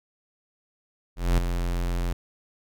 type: tone with ADSR envelope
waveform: square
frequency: 43.6 Hz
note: F1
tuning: 2 cents flat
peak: -17 dBFS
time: 1.16-2.13 s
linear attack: 220 ms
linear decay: 3 ms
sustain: -8 dB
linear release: 4 ms
effects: none